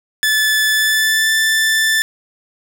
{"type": "tone with pitch glide", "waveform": "sawtooth", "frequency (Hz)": [1738, 1765.3], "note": ["A6", "A6"], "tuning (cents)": [-22, 5], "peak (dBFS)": -9, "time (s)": [0.23, 2.02], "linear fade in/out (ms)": 0, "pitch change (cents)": 27, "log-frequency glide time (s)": [0.72, 1.32], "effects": []}